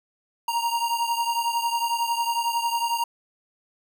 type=beating tone pair; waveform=square; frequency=932.3 / 943.3 Hz; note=A#5 / A#5; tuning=0 / +20 cents; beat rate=11 Hz; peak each=-25 / -29 dBFS; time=0.48-3.04 s; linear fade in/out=5 ms; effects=none